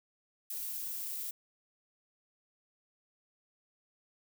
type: noise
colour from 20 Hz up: violet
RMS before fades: -39 dBFS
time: 0.5-1.31 s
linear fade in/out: 5 ms
effects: none